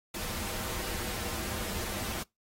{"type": "noise with comb filter", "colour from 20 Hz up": "pink", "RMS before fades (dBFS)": -36, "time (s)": [0.14, 2.23], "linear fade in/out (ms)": 5, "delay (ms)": 7.1, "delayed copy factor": -0.55, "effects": ["noise-tail reverb RT60 0.2 s tail -25 dB re dry", "AAC 48 kbps"]}